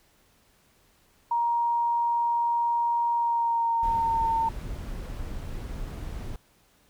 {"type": "tone with pitch glide", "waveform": "sine", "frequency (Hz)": [941, 907.9], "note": ["A#5", "A#5"], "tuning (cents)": [16, -46], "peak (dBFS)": -22, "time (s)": [1.31, 4.49], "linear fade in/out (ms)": 5, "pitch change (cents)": -62, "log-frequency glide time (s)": [3.15, 4.3]}
{"type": "noise", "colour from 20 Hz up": "brown", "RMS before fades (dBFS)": -35, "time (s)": [3.83, 6.36], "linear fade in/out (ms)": 2}
{"effects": ["pink hiss -63 dBFS RMS until 6.89 s"]}